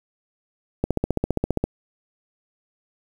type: click train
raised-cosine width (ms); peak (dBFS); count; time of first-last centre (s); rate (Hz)
2; -7; 13; 0.84-1.64; 15
effects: 7-bit